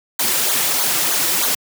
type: noise with flanger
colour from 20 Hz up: white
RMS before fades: -18 dBFS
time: 0.19-1.55 s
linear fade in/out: 5 ms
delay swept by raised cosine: 0.37 to 4.77 ms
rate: 3.2 Hz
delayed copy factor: -0.95
effects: high-pass 150 Hz 12 dB/octave